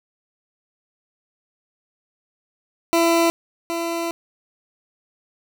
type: tone pair in turn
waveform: 20% pulse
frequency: 335.2 / 336.4 Hz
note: E4 / E4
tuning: +29 / +35 cents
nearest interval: unison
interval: 6 cents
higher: second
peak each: -10 / -18 dBFS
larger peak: first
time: 2.93-3.3 / 3.7-4.11 s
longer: second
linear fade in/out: 0 ms
effects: none